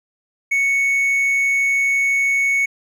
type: tone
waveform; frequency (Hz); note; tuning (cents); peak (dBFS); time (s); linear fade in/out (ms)
triangle; 2217; C#7; 0; -13; 0.51-2.66; 10
effects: none